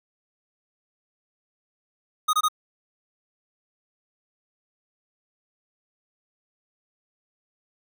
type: tone bursts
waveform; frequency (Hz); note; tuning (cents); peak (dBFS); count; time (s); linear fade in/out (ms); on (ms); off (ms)
square; 1244.5; D#6; 0; -19; 3; 2.28-2.485; 10; 53; 23
effects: none